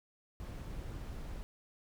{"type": "noise", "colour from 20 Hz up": "brown", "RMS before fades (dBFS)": -43, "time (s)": [0.4, 1.43], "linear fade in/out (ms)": 0, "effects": []}